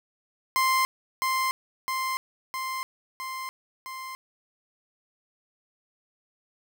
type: tone with echo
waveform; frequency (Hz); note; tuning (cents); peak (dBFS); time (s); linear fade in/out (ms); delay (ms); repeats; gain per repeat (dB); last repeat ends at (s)
30% pulse; 1046.5; C6; 0; -18; 0.56-0.85; 0; 660; 5; -3; 4.15
effects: none